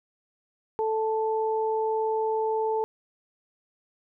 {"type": "tone pair together", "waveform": "sine", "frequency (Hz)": [440, 878.4], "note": ["A4", "A5"], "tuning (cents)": [0, -3], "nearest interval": "octave", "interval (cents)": 1197, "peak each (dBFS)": [-25, -28], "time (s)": [0.79, 2.84], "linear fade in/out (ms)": 0, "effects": []}